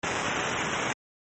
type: noise with sample-and-hold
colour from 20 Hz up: violet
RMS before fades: -29 dBFS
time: 0.03-0.93 s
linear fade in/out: 5 ms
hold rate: 4410 Hz
effects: high-pass 100 Hz 12 dB/octave + MP3 32 kbps